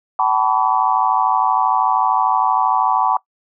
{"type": "tone cluster", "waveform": "sine", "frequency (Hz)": [764, 877, 990, 1142], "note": ["G5", "A5", "B5", "D6"], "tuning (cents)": [-45, -6, 4, -49], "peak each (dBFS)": -19, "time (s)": [0.19, 3.17], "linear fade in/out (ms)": 2, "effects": ["noise-tail reverb RT60 0.1 s tail -20 dB re dry"]}